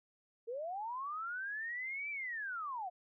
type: linear two-way sweep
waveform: sine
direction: up then down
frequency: 440.8 to 2352 to 683 Hz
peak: -38 dBFS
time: 0.47-2.9 s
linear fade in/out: 20 ms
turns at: 2.1 s
effects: none